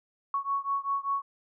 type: beating tone pair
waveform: sine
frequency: 1108.7 / 1113.8 Hz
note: C#6 / C#6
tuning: 0 / +8 cents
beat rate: 5.1 Hz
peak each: -30 / -31 dBFS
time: 0.34-1.22 s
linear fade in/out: 2 ms
effects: none